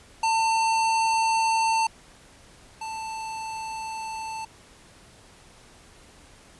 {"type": "tone pair in turn", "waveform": "square", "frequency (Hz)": [897, 886.2], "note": ["A5", "A5"], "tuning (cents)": [33, 12], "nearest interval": "unison", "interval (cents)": 21, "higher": "first", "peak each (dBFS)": [-21, -32], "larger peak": "first", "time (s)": [[0.23, 1.87], [2.81, 4.45]], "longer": "neither", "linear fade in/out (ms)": 5, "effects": ["pink hiss -52 dBFS RMS until 6.59 s", "resampled to 24000 Hz"]}